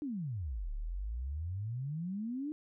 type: exponential two-way sweep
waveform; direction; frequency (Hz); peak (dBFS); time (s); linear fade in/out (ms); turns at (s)
sine; down then up; 311.1 to 34.35 to 311.1; -35; 0.02-2.52; 0; 0.72
effects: none